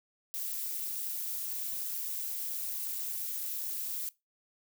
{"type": "noise with amplitude modulation", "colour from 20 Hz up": "violet", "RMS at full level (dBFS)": -33, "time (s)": [0.34, 4.09], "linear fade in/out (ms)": 0, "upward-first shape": "sine", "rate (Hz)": 271, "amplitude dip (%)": 75, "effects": ["noise-tail reverb RT60 0.2 s tail -20 dB re dry"]}